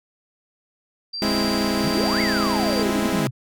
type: tone with tremolo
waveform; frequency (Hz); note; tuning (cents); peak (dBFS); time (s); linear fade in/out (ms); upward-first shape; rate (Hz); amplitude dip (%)
sine; 4709; D8; +4; -25; 1.13-2.83; 10; triangle; 1.2; 50
type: chord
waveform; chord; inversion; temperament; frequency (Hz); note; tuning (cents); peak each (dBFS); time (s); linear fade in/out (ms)
sawtooth; Ab augmented; none; equal; 207.7 / 261.6 / 329.6; Ab3 / C4 / E4; 0 / 0 / 0; -19 / -22 / -22; 1.22-3.27; 0
type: click train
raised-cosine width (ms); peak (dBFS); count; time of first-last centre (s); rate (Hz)
3; -21; 60; 1.25-3.191; 30.4
type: exponential two-way sweep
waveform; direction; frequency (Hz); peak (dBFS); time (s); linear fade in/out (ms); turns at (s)
sine; up then down; 113.8 to 2217 to 119.8; -25; 1.83-3.31; 20; 2.21
effects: none